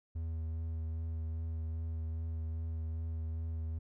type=tone with vibrato; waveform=triangle; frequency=80.8 Hz; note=E2; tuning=34 cents flat; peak=-33 dBFS; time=0.15-3.79 s; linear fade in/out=10 ms; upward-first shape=sine; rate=2.5 Hz; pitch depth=16 cents each way; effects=none